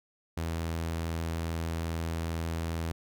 sawtooth tone, 82.41 Hz, E2, in tune, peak -27 dBFS, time 0.37-2.92 s, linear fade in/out 5 ms, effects none

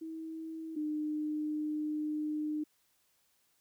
sine tone pair in turn, 321.6 / 303.5 Hz, E4 / D#4, -43 / -43 cents, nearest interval minor second, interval 100 cents, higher first, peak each -39 / -32 dBFS, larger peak second, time 0.01-0.76 / 0.76-2.64 s, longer second, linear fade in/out 10 ms, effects white hiss -73 dBFS RMS until 3.6 s

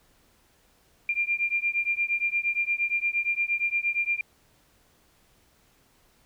sine beating tone pair, 2386 / 2394.6 Hz, D7 / D7, +27 / +33 cents, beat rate 8.6 Hz, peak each -27 dBFS, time 1.09-4.21 s, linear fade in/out 2 ms, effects pink hiss -63 dBFS RMS until 6.25 s

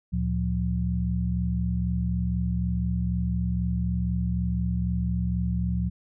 sine tone cluster, 71.5 / 115.5 / 177.8 Hz, D2 / A#2 / F3, -46 / -16 / +31 cents, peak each -27 / -30 / -27 dBFS, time 0.12-5.9 s, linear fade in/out 20 ms, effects none

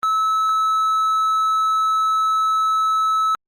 triangle tone, 1300 Hz, E6, 24 cents flat, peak -14 dBFS, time 0.03-3.35 s, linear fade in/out 0 ms, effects Opus 24 kbps

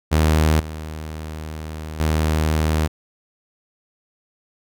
sawtooth tone with level steps, 78 Hz, D#2, 5 cents sharp, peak -10 / -25 / -13 dBFS, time 0.11-2.88 s, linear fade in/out 20 ms, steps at 0.6 / 2 s, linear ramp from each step 2 ms, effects none

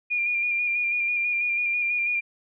sine tone with vibrato, 2413 Hz, D7, 46 cents sharp, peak -22 dBFS, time 0.1-2.21 s, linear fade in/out 20 ms, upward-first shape square, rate 6.1 Hz, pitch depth 23 cents each way, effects none

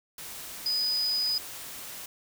sine tone in noise, 4978 Hz, D#8, in tune, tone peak -25 dBFS, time 0.66-1.38 s, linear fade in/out 2 ms, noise white, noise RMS -41 dBFS, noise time 0.18-2.06 s, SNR +13 dB, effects none

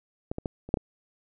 clicks, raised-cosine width 2 ms, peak -17 / -19 / -16 / -27 / -7 / -18 dBFS, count 6, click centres 0.315 / 0.384 / 0.458 / 0.69 / 0.741 / 0.772 s, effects none

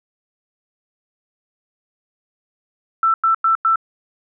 sine tone bursts, 1331 Hz, E6, 16 cents sharp, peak -12 dBFS, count 4, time 3.03-3.758 s, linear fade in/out 2 ms, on 110 ms, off 96 ms, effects none

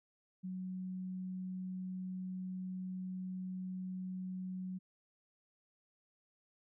sine tone, 185.2 Hz, F#3, 2 cents sharp, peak -39 dBFS, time 0.43-4.79 s, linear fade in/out 20 ms, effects none

